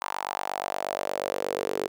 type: tone with high-pass filter sweep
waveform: sawtooth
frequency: 48.44 Hz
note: G1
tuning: 20 cents flat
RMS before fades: -31 dBFS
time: 0.01-1.88 s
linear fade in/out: 10 ms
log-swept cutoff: 960 to 410 Hz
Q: 4.1
effects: none